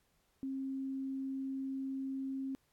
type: tone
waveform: sine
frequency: 268 Hz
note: C4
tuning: 42 cents sharp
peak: -36 dBFS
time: 0.43-2.55 s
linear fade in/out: 0 ms
effects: pink hiss -75 dBFS RMS until 2.72 s + AAC 64 kbps